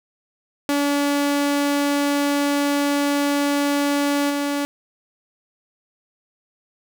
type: tone with level steps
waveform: sawtooth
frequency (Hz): 286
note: D4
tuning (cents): -46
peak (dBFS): -14 / -17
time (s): 0.69-4.65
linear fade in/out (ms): 0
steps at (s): 4.29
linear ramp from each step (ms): 20
effects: none